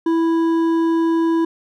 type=tone with hard clipping; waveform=triangle; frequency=329.6 Hz; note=E4; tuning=in tune; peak=-16 dBFS; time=0.06-1.45 s; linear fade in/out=5 ms; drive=11 dB; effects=none